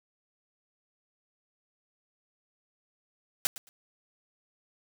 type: noise with echo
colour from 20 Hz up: white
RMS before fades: -26 dBFS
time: 3.45-3.47 s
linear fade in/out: 0 ms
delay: 110 ms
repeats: 2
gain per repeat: -15 dB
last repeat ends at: 3.69 s
effects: none